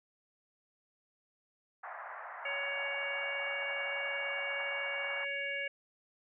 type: band-pass noise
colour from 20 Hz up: pink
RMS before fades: -45 dBFS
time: 1.83-5.25 s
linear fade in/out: 10 ms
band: 640 to 1900 Hz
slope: 48 dB/octave
type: harmonic tone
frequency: 560 Hz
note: C#5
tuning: 18 cents sharp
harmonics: 1 / 3 / 4 / 5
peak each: -42 / -40 / -37 / -43 dBFS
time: 2.45-5.68 s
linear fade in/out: 5 ms
effects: none